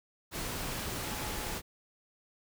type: tone in noise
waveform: sine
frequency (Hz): 850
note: G#5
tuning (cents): +40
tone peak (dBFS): -47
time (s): 1.02-1.58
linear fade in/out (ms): 50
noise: pink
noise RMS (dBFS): -37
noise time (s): 0.31-1.62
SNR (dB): -13
effects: none